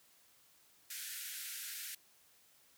white band-pass noise, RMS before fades -45 dBFS, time 0.9-1.95 s, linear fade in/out 5 ms, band 1400 to 16000 Hz, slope 96 dB/octave, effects white hiss -67 dBFS RMS until 2.77 s + high-pass 60 Hz 12 dB/octave

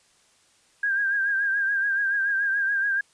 sine tone with vibrato, 1607 Hz, G6, 43 cents sharp, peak -21 dBFS, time 0.83-3.01 s, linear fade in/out 5 ms, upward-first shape triangle, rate 7 Hz, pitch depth 63 cents each way, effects white hiss -61 dBFS RMS until 3.13 s + resampled to 22050 Hz

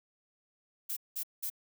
violet noise bursts, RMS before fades -36 dBFS, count 3, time 0.89-1.501 s, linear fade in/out 10 ms, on 77 ms, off 190 ms, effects none

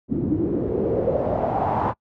pink noise with low-pass filter sweep, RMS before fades -22 dBFS, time 0.08-1.94 s, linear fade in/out 50 ms, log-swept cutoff 260 to 980 Hz, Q 4.6, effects noise-tail reverb RT60 0.1 s tail -26 dB re dry + high-pass 80 Hz 12 dB/octave

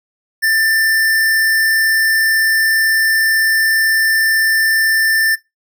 square tone, 1781 Hz, A6, 21 cents sharp, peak -12 dBFS, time 0.42-5.36 s, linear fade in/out 20 ms, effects noise-tail reverb RT60 0.2 s tail -22 dB re dry

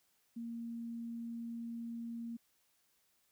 sine tone, 232.5 Hz, A#3, 4 cents flat, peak -40 dBFS, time 0.36-2.37 s, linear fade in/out 10 ms, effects white hiss -75 dBFS RMS until 3.31 s

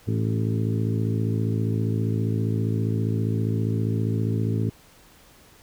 harmonic tone with a mistuned harmonic, 55 Hz, A1, in tune, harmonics 2 / 3 / 4 / 5 / 6 / 7 / 8, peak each -23 / -30 / -30 / -32 / -38 / -35 / -37 dBFS, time 0.07-4.7 s, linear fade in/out 10 ms, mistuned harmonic 6, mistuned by -28 cents, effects pink hiss -53 dBFS RMS until 5.62 s

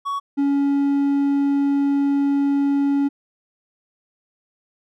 triangle tone pair in turn, 1120 / 280.8 Hz, C#6 / C#4, +18 / +22 cents, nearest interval 2 octaves, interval 2396 cents, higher first, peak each -20 / -14 dBFS, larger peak second, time 0.05-0.2 / 0.37-3.09 s, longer second, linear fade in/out 20 ms, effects none

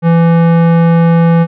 sine tone with tanh clipping, 167.3 Hz, E3, 26 cents sharp, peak -7 dBFS, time 0.02-1.47 s, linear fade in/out 50 ms, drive 18 dB, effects none

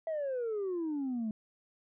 sine exponential sweep, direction down, 659.3 to 211.3 Hz, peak -30 dBFS, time 0.07-1.31 s, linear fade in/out 2 ms, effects tanh soft clip ceiling -30 dBFS

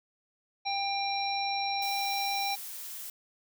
harmonic tone, 794 Hz, G5, 22 cents sharp, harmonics 1 / 3 / 5 / 7, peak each -31 / -36 / -36 / -37 dBFS, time 0.65-2.56 s, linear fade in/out 20 ms
blue noise, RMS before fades -41 dBFS, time 1.82-3.1 s, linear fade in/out 2 ms
effects none

